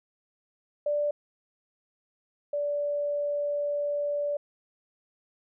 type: tone pair in turn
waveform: sine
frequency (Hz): 587 / 580.9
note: D5 / D5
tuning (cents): -1 / -19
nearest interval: unison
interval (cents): 18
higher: first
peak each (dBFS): -24 / -26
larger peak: first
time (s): 0.86-1.11 / 2.53-4.37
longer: second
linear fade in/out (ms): 5
effects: none